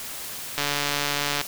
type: click train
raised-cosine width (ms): 0.2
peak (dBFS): -7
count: 121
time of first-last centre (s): 0.58-1.413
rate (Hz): 144
effects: white hiss -35 dBFS RMS until 1.47 s